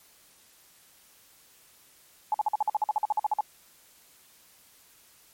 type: tone bursts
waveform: sine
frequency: 850 Hz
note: G#5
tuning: 40 cents sharp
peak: -21 dBFS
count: 16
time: 2.32-3.408 s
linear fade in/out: 2 ms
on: 23 ms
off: 48 ms
effects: white hiss -58 dBFS RMS until 5.33 s + MP3 64 kbps